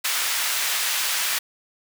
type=high-pass noise; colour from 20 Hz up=pink; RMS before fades=-24 dBFS; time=0.04-1.39 s; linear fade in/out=10 ms; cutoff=1600 Hz; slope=12 dB/octave; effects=none